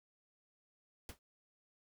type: noise with exponential decay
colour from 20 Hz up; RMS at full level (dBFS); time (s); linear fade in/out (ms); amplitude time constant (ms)
pink; -44; 1.09-1.19; 1; 21
effects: none